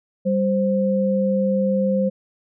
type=tone pair together; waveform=sine; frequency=196.02 / 523.3 Hz; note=G3 / C5; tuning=0 / 0 cents; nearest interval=octave + perfect fourth; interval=1700 cents; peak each=-19 / -20 dBFS; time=0.25-2.1 s; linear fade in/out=20 ms; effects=none